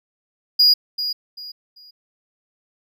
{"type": "tone with echo", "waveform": "triangle", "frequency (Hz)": 4880, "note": "D#8", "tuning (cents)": -34, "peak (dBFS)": -9, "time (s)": [0.59, 0.74], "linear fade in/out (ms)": 10, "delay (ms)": 390, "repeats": 3, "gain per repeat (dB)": -11, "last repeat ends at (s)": 1.91, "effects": []}